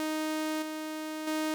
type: tone with level steps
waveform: sawtooth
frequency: 311.1 Hz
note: D#4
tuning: in tune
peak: -26 / -31 / -25 dBFS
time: 0-1.54 s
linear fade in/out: 0 ms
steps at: 0.62 / 1.27 s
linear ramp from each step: 5 ms
effects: none